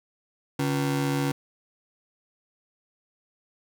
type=ring-modulated tone; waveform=35% pulse; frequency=209.8 Hz; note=G#3; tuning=18 cents sharp; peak=-19 dBFS; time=0.59-1.32 s; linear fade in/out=5 ms; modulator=67.5 Hz; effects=none